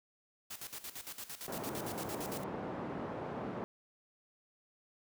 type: noise with tremolo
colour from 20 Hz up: white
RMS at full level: -44 dBFS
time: 0.5-2.44 s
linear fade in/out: 10 ms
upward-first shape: square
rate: 8.8 Hz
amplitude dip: 75%
type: band-pass noise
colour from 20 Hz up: pink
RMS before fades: -41 dBFS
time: 1.48-3.64 s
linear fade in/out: 0 ms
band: 180 to 950 Hz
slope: 12 dB/octave
effects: none